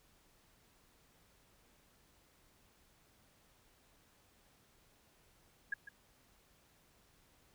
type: tone with echo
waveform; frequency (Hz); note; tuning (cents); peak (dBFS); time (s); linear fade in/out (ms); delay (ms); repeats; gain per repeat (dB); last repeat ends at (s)
sine; 1655; G#6; -6; -33; 5.72-5.74; 5; 150; 1; -13; 5.89
effects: pink hiss -69 dBFS RMS until 7.54 s